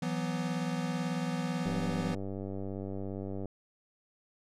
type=chord; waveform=square; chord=E suspended second; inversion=none; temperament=equal with one note detuned; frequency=166.83 / 185 / 246.9 Hz; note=E3 / F#3 / B3; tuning=+21 / 0 / 0 cents; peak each=-35 / -38 / -37 dBFS; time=0.02-2.15 s; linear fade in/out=5 ms
type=click train; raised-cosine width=2 ms; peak=-26 dBFS; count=176; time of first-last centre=1.66-3.457 s; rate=97.4 Hz
effects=low-pass 8000 Hz 12 dB/octave